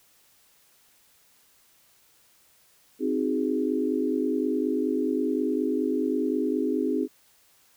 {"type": "chord", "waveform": "sine", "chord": "Ab dominant seventh", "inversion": "first", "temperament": "equal", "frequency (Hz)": [261.6, 311.1, 370, 415.3], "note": ["C4", "Eb4", "Gb4", "Ab4"], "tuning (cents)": [0, 0, 0, 0], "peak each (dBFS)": [-27, -28, -32, -29], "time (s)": [2.99, 7.08], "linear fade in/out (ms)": 50, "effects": ["white hiss -61 dBFS RMS until 7.76 s"]}